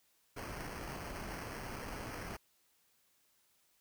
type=noise with sample-and-hold; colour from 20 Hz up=pink; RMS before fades=-44 dBFS; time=0.36-2.37 s; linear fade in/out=10 ms; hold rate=3675 Hz; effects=white hiss -73 dBFS RMS until 3.8 s